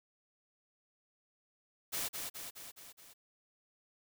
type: noise with echo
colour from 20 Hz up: white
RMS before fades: -37 dBFS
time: 1.92-2.09 s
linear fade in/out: 20 ms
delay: 210 ms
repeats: 5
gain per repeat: -4 dB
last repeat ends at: 3.14 s
effects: none